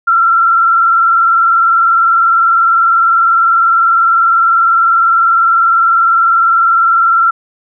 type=tone with vibrato; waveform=sine; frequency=1354 Hz; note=E6; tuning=46 cents sharp; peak=-6 dBFS; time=0.07-7.31 s; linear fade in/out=10 ms; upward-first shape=sine; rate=20 Hz; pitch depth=49 cents each way; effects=none